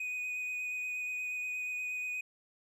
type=tone with vibrato; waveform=triangle; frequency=2489 Hz; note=D#7; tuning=in tune; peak=-33 dBFS; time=0-2.21 s; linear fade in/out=5 ms; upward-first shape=sine; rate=8.4 Hz; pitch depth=13 cents each way; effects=none